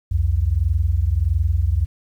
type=tone pair together; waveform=sine; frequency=65.41 / 86.93 Hz; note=C2 / F2; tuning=0 / -7 cents; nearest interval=perfect fourth; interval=493 cents; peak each=-19 / -18 dBFS; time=0.11-1.86 s; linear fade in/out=10 ms; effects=9-bit